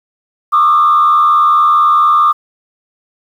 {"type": "tone with frequency modulation", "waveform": "sine", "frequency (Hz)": 1200, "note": "D6", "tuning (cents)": 37, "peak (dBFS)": -5, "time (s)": [0.52, 2.33], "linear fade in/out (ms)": 20, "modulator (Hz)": 82.2, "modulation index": 0.76, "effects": ["tanh soft clip ceiling -2 dBFS", "7-bit"]}